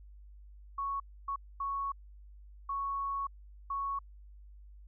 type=tone bursts at uneven times; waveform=sine; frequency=1108.7 Hz; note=C#6; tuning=in tune; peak=-32 dBFS; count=5; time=0.78-1 / 1.28-1.36 / 1.6-1.92 / 2.69-3.27 / 3.7-3.99 s; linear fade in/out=5 ms; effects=added 50 Hz sine -50 dBFS peak until 4.87 s